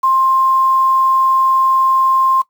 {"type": "tone with quantisation", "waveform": "sine", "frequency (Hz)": 1056, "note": "C6", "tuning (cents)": 16, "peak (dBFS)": -10, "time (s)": [0.03, 2.42], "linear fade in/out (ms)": 10, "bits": 6, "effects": ["noise-tail reverb RT60 0.1 s tail -17 dB re dry"]}